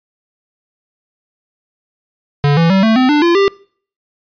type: tone with pitch steps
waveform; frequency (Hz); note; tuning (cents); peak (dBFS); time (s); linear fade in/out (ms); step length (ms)
square; 144 / 166.37 / 192.22 / 222.1 / 256.6 / 296.4 / 342.5 / 395.7; D3 / E3 / G3 / A3 / C4 / D4 / F4 / G4; -34 / +16 / -34 / +16 / -34 / +16 / -34 / +16; -9; 2.44-3.48; 0; 130
effects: noise-tail reverb RT60 0.5 s tail -24 dB re dry + resampled to 11025 Hz